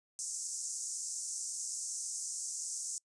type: band-pass noise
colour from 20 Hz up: white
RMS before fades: -40 dBFS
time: 0.19-2.98 s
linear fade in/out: 0 ms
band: 5800 to 8700 Hz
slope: 48 dB/octave
effects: noise-tail reverb RT60 0.1 s tail -26 dB re dry + resampled to 24000 Hz